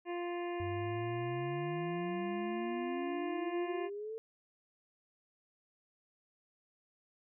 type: harmonic tone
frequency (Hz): 349.1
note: F4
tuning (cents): -1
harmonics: 1 / 2 / 3 / 5 / 6 / 7 / 8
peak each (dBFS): -37 / -43 / -47 / -51 / -53 / -54 / -55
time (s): 0.05-3.9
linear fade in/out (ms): 50
type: exponential sweep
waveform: sine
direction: up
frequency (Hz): 93.9 to 451.9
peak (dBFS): -39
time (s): 0.6-4.18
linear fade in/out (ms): 0
effects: none